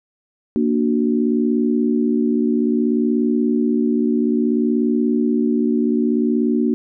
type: chord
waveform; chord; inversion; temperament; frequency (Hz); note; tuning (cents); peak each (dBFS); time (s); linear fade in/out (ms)
sine; Bb augmented; none; equal; 233.1 / 293.7 / 370; Bb3 / D4 / F#4; 0 / 0 / 0; -17 / -20 / -22; 0.56-6.74; 0
effects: none